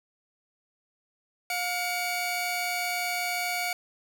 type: tone pair together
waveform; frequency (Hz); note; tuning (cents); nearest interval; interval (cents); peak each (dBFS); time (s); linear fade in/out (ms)
sawtooth; 714 / 2267; F5 / C#7; +38 / +38; octave + minor sixth; 2000; -27; 1.5-3.73; 2
effects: none